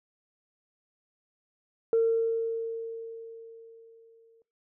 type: tone with exponential decay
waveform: sine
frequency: 455.3 Hz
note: A#4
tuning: 41 cents flat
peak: -18 dBFS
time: 1.93-4.42 s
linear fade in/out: 1 ms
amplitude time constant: 540 ms
effects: noise-tail reverb RT60 0.4 s tail -22 dB re dry + tanh soft clip ceiling -16 dBFS